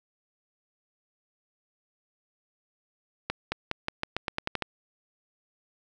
accelerating click train, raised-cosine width 0.3 ms, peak -12 dBFS, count 11, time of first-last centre 3.3-4.623 s, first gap 220 ms, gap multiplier 0.88, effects none

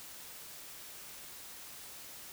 silence, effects white hiss -49 dBFS RMS until 2.32 s

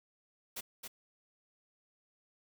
white noise with echo, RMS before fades -41 dBFS, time 0.56-0.61 s, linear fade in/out 10 ms, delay 270 ms, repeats 1, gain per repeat -4 dB, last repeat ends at 0.88 s, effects none

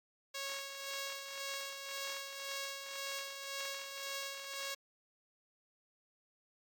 5% pulse tone with tremolo, 551 Hz, C#5, 11 cents flat, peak -27 dBFS, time 0.34-4.75 s, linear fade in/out 10 ms, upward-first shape sine, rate 1.9 Hz, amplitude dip 50%, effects AAC 64 kbps

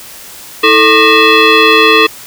sine tone with frequency modulation, 1087 Hz, C#6, 34 cents flat, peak -3 dBFS, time 0.63-2.07 s, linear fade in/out 10 ms, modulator 764 Hz, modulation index 3.2, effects white hiss -31 dBFS RMS until 2.26 s

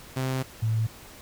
sawtooth / sine tone pair in turn, 130.81 / 111.18 Hz, C3 / A2, 0 / +18 cents, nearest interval minor third, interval 282 cents, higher first, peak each -22 dBFS, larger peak neither, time 0.16-0.43 / 0.62-0.87 s, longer first, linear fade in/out 10 ms, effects pink hiss -47 dBFS RMS until 1.21 s

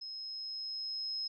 sine tone with level ramp, 5140 Hz, E8, 45 cents flat, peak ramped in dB -41 to -34 dBFS, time 0.01-1.28 s, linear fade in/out 10 ms, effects none

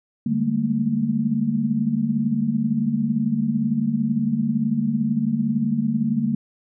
sine tone cluster, 147.5 / 197.8 / 210.8 / 228.7 Hz, D3 / G3 / G#3 / A#3, +8 / +16 / +26 / -33 cents, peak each -27 / -27 / -26 / -21 dBFS, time 0.26-6.35 s, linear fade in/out 5 ms, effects none

